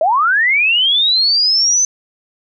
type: linear sweep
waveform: sine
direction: up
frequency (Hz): 595 to 6170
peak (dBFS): -10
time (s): 0.01-1.85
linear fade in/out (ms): 2
effects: none